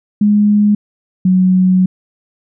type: tone pair in turn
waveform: sine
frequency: 207.7 / 185.04 Hz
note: G#3 / F#3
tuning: 0 / 0 cents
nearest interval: major second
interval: 200 cents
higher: first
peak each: -7 dBFS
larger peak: neither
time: 0.21-0.75 / 1.25-1.86 s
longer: second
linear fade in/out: 5 ms
effects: none